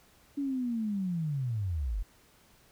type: linear sweep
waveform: sine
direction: down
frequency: 287.3 to 40.38 Hz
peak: -29 dBFS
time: 0.37-2.03 s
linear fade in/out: 10 ms
effects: pink hiss -62 dBFS RMS until 2.71 s